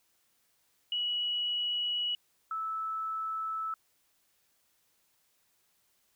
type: tone pair in turn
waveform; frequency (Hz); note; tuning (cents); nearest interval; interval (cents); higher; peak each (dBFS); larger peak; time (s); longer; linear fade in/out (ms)
sine; 2927 / 1309.9; F#7 / E6; -19 / -11; octave + major second; 1392; first; -29 / -32; first; 0.92-2.15 / 2.51-3.74; neither; 2
effects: white hiss -72 dBFS RMS until 6.15 s